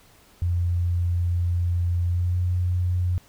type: tone with pitch glide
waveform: sine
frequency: 87.31 to 89.51 Hz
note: F2 to F2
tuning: 0 to +43 cents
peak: -20 dBFS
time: 0.42-3.18 s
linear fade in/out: 0 ms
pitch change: +43 cents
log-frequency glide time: 2.07-2.39 s
effects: pink hiss -55 dBFS RMS until 3.28 s